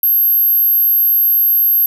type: tone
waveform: sine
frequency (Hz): 12544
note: G9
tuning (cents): 0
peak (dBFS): -9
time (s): 0.03-1.86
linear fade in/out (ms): 2
effects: none